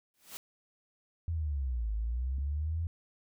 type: noise with exponential growth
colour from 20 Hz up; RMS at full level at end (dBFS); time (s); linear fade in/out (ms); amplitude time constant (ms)
white; -40; 0.14-0.37; 0; 50
type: linear two-way sweep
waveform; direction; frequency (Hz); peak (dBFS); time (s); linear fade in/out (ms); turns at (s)
sine; down then up; 85.2 to 51.91 to 85.2; -30; 1.28-2.87; 0; 1.92
type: click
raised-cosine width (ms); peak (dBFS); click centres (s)
5; -35; 2.384
effects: none